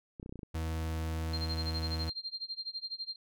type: clicks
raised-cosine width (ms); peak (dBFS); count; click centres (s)
3; -30; 8; 0.198 / 0.229 / 0.261 / 0.294 / 0.325 / 0.357 / 0.392 / 0.432
type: tone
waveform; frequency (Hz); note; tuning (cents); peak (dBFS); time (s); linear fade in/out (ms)
40% pulse; 80.6; E2; -38; -32; 0.54-2.1; 10
type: tone with tremolo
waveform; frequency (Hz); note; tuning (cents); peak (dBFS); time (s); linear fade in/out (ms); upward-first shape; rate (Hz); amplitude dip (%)
sine; 4186; C8; 0; -34; 1.33-3.16; 5; sine; 12; 95
effects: none